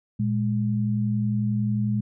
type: tone pair together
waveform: sine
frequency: 116.57 / 207.7 Hz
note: A#2 / G#3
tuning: 0 / 0 cents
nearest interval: minor seventh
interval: 1000 cents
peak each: -24 dBFS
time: 0.19-2.01 s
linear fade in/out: 10 ms
effects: none